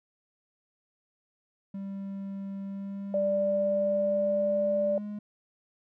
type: tone with pitch glide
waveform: triangle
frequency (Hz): 196.2 to 207.9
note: G3 to G#3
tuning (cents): +2 to +2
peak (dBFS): -32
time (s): 1.74-5.19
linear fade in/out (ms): 5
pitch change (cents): +100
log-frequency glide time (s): 2.63-4.75
type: tone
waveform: sine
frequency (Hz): 587.3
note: D5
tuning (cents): 0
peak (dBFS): -24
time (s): 3.14-4.98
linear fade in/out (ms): 2
effects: none